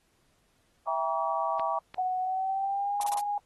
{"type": "chord", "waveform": "sine", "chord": "E diminished seventh", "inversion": "none", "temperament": "just", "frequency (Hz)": [659.3, 791.1, 949.3, 1139.2], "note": ["E5", "G5", "Bb5", "Db6"], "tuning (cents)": [0, 16, 31, 47], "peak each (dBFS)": -32, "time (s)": [0.87, 1.79], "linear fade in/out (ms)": 5}
{"type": "clicks", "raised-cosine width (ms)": 0.3, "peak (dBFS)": -25, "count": 2, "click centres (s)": [1.596, 1.944]}
{"type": "tone with pitch glide", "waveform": "sine", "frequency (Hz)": [740, 821.1], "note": ["F#5", "G#5"], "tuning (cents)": [0, -20], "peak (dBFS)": -27, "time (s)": [1.98, 3.38], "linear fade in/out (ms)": 2, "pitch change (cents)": 180, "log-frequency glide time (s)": [2.2, 3.01]}
{"type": "noise bursts", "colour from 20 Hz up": "blue", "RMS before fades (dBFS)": -34, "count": 4, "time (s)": [3.01, 3.197], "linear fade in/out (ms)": 0, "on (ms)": 25, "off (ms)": 29}
{"effects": ["pink hiss -70 dBFS RMS until 3.45 s", "AAC 32 kbps"]}